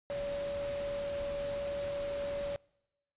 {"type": "tone in noise", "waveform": "sine", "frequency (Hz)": 569, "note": "C#5", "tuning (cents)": 45, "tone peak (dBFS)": -34, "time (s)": [0.1, 2.56], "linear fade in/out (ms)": 0, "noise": "pink", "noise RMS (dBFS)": -45, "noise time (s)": [0.1, 2.56], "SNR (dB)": 8, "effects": ["noise-tail reverb RT60 1.0 s tail -26 dB re dry", "resampled to 8000 Hz"]}